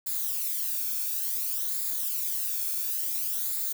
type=noise with flanger; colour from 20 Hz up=violet; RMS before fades=-30 dBFS; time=0.06-3.73 s; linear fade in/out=10 ms; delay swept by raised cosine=0.34 to 1.03 ms; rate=0.57 Hz; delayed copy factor=-0.65; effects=none